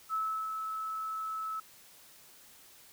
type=tone with ADSR envelope; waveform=sine; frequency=1302 Hz; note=E6; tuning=22 cents flat; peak=-29 dBFS; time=0.09-1.6 s; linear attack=47 ms; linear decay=340 ms; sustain=-5 dB; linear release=5 ms; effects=white hiss -57 dBFS RMS until 2.92 s